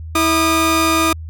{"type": "tone pair together", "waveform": "sawtooth", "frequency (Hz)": [325, 1219.3], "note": ["E4", "D#6"], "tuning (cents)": [-24, -35], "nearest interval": "octave + major seventh", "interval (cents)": 2289, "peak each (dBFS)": -12, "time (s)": [0.15, 1.13], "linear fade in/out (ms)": 5, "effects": ["added 80 Hz sine -27 dBFS peak until 1.29 s"]}